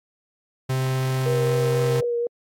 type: tone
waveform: 45% pulse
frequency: 130.81 Hz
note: C3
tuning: in tune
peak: -21 dBFS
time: 0.69-2.01 s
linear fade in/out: 10 ms
type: tone with vibrato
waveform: sine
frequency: 476.3 Hz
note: A#4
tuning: 37 cents sharp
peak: -21 dBFS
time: 1.26-2.27 s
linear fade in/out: 2 ms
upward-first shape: sine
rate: 4.1 Hz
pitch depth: 16 cents each way
effects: AAC 64 kbps